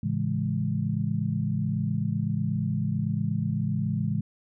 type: chord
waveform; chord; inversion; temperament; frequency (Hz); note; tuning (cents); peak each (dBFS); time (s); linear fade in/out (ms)
sine; A major seventh; none; equal with one note detuned; 110 / 138.59 / 166.25 / 207.7; A2 / C#3 / E3 / G#3; 0 / 0 / +15 / 0; -30; 0.03-4.21; 5
effects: none